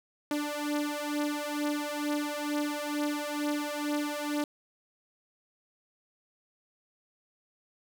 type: beating tone pair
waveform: sawtooth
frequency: 293.7 / 295.9 Hz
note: D4 / D4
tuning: 0 / +13 cents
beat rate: 2.2 Hz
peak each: -29 dBFS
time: 0.31-4.44 s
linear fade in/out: 2 ms
effects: none